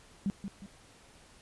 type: tone with echo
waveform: sine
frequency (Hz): 197.5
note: G3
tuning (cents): +13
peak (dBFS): -27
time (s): 0.26-0.3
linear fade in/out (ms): 0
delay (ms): 180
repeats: 2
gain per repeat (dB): -8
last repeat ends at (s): 0.66
effects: pink hiss -58 dBFS RMS until 1.41 s + resampled to 24000 Hz